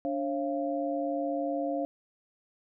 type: tone cluster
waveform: sine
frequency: 290.2 / 543 / 686 Hz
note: D4 / C#5 / F5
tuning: -21 / -36 / -31 cents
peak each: -32 / -33 / -33 dBFS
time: 0.05-1.85 s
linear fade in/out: 0 ms
effects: none